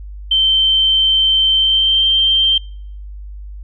sine tone with pitch glide, 3110 to 3144 Hz, G7 to G7, -14 to +4 cents, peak -10 dBFS, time 0.31-2.58 s, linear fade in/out 5 ms, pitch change +18 cents, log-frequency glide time 1.56-2.07 s, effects noise-tail reverb RT60 0.6 s tail -26 dB re dry + added 50 Hz sine -28 dBFS peak until 3.63 s

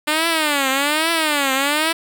5% pulse tone with vibrato, 297.2 Hz, D4, 21 cents sharp, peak -5 dBFS, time 0.07-1.93 s, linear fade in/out 10 ms, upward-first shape triangle, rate 1.2 Hz, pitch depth 220 cents each way, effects none

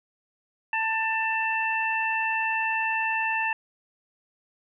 harmonic tone, 890 Hz, A5, 20 cents sharp, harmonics 1 / 2 / 3, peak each -28 / -28 / -28 dBFS, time 0.73-3.53 s, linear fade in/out 2 ms, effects none

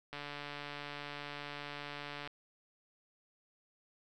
click train, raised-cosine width 0.3 ms, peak -27 dBFS, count 312, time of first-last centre 0.13-2.275 s, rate 145 Hz, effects none

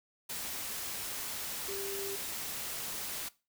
sine tone in noise, 395.3 Hz, G4, 15 cents sharp, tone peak -39 dBFS, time 1.68-2.16 s, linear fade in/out 10 ms, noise white, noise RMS -39 dBFS, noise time 0.29-3.29 s, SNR -3 dB, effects noise-tail reverb RT60 0.3 s tail -20 dB re dry

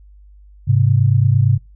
sine tone pair together, 103.83 / 132.64 Hz, G#2 / C3, 0 / +24 cents, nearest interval major third, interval 424 cents, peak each -13 dBFS, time 0.67-1.58 s, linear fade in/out 20 ms, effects noise-tail reverb RT60 0.2 s tail -23 dB re dry + added 50 Hz sine -41 dBFS peak until 1.75 s

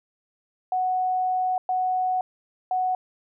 sine tone bursts at uneven times, 740 Hz, F#5, in tune, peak -21 dBFS, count 3, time 0.72-1.58 / 1.69-2.21 / 2.71-2.95 s, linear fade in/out 2 ms, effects none

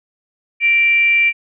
sine tone with frequency modulation, 2349 Hz, D7, in tune, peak -10 dBFS, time 0.6-1.33 s, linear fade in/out 50 ms, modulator 476 Hz, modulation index 0.27, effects none

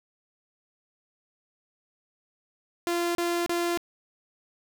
sawtooth tone bursts, 344.8 Hz, F4, 22 cents flat, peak -21 dBFS, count 3, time 2.87-3.774 s, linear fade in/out 0 ms, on 280 ms, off 32 ms, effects none

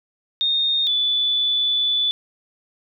sine tone pair in turn, 3678 / 3475 Hz, A#7 / A7, -24 / -22 cents, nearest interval minor second, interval 98 cents, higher first, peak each -17 dBFS, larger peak neither, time 0.41-0.87 / 0.87-2.11 s, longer second, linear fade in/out 0 ms, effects none

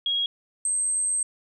sine tone pair in turn, 3295 / 8303 Hz, G#7 / C9, -14 / -14 cents, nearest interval octave + major third, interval 1600 cents, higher second, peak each -22 dBFS, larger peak neither, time 0.06-0.26 / 0.65-1.23 s, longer second, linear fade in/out 2 ms, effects none

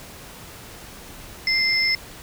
sine tone pair together, 2085 / 5254 Hz, C7 / E8, -7 / -7 cents, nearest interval octave + major third, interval 1600 cents, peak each -20 / -21 dBFS, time 1.47-1.95 s, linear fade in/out 2 ms, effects pink hiss -41 dBFS RMS until 2.22 s

